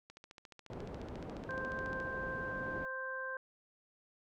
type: click train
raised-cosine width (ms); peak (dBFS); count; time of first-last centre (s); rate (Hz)
0.2; -35; 28; 0.1-2.001; 14.2
type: low-pass noise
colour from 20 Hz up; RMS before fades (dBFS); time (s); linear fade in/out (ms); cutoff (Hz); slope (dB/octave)
white; -45; 0.7-2.85; 0; 460; 12
type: harmonic tone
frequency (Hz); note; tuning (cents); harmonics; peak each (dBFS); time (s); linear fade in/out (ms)
523.3; C5; 0; 1 / 2 / 3; -44 / -45 / -40; 1.49-3.37; 2
effects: none